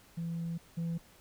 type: tone pair in turn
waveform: sine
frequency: 167.5 / 167.5 Hz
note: E3 / E3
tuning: +28 / +28 cents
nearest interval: unison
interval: 0 cents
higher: neither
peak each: -32 / -29 dBFS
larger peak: second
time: 0.17-0.58 / 0.77-0.98 s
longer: first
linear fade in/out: 10 ms
effects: tanh soft clip ceiling -31 dBFS + pink hiss -60 dBFS RMS until 1.2 s